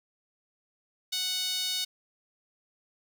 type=tone with high-pass filter; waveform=sawtooth; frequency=740 Hz; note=F#5; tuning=in tune; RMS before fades=-31 dBFS; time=1.12-1.85 s; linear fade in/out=10 ms; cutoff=3800 Hz; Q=3.1; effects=none